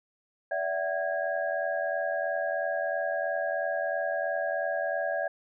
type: tone cluster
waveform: sine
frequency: 578 / 661 / 751 / 1643 Hz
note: D5 / E5 / F#5 / G#6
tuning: -28 / +5 / +26 / -19 cents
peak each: -32 / -31 / -35 / -34 dBFS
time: 0.51-5.28 s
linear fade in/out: 5 ms
effects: none